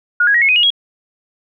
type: tone with pitch steps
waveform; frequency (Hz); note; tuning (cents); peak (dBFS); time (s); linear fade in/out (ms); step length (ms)
sine; 1439 / 1653 / 1898.8 / 2181 / 2505 / 2878 / 3306; F#6 / G#6 / A#6 / C#7 / D#7 / F#7 / G#7; -49 / -9 / +31 / -29 / +11 / -49 / -9; -9; 0.2-0.704; 5; 72
effects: none